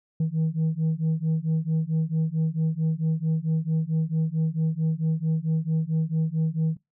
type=beating tone pair; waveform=sine; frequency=157.6 / 162.1 Hz; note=D#3 / E3; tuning=+23 / -29 cents; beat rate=4.5 Hz; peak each=-23 dBFS; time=0.2-6.77 s; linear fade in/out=5 ms; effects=noise-tail reverb RT60 0.2 s tail -23 dB re dry + tanh soft clip ceiling -19 dBFS